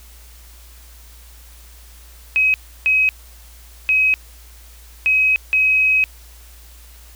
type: tone bursts at uneven times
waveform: sine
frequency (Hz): 2540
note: D#7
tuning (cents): +35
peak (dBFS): -12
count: 5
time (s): 2.36-2.54 / 2.86-3.09 / 3.89-4.14 / 5.06-5.36 / 5.53-6.04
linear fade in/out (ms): 0
effects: added 58 Hz sine -41 dBFS peak until 7.15 s + white hiss -47 dBFS RMS until 7.15 s

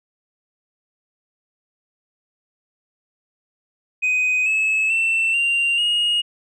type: tone with pitch steps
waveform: sine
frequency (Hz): 2504 / 2591 / 2681 / 2774 / 2870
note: D#7 / E7 / E7 / F7 / F7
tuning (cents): +10 / -30 / +29 / -12 / +47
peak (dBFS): -14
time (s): 4.02-6.22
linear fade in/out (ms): 20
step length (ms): 440
effects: tanh soft clip ceiling -15 dBFS

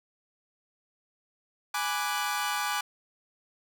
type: chord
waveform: sawtooth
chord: G# half-diminished seventh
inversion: none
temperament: equal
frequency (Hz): 830.6 / 987.8 / 1174.7 / 1480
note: G#5 / B5 / D6 / F#6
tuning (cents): 0 / 0 / 0 / 0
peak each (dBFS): -29 / -33 / -29 / -31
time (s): 1.74-2.81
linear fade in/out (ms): 5
effects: none

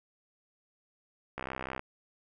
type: click train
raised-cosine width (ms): 0.5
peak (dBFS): -21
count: 28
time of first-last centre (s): 1.38-1.794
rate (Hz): 65.2
effects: none

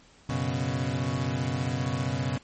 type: chord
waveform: 30% pulse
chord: F# suspended fourth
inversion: none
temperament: equal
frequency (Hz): 92.5 / 123.47 / 138.59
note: F#2 / B2 / C#3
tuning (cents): 0 / 0 / 0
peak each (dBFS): -32 / -27 / -28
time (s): 0.29-2.38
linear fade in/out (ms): 5
effects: pink hiss -57 dBFS RMS until 2.43 s + MP3 32 kbps

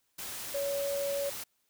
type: tone in noise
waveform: sine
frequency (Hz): 562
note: C#5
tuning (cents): +24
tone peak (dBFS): -30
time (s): 0.54-1.3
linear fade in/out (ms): 10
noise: white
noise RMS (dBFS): -40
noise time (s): 0.18-1.44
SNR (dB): +7
effects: white hiss -75 dBFS RMS until 1.69 s

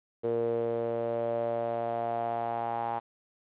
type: tone with band-pass filter sweep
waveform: sawtooth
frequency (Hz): 116.54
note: A#2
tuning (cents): 0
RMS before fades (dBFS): -31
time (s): 0.23-3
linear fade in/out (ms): 20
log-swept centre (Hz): 450 to 840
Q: 6
effects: resampled to 8000 Hz + 10-bit

